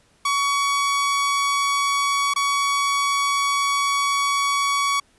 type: tone with dropouts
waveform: sawtooth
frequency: 1126 Hz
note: C#6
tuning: 27 cents sharp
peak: -15 dBFS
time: 0.25-5 s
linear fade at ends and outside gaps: 5 ms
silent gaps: 2.338-2.36 s
effects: pink hiss -59 dBFS RMS until 5.18 s + resampled to 24000 Hz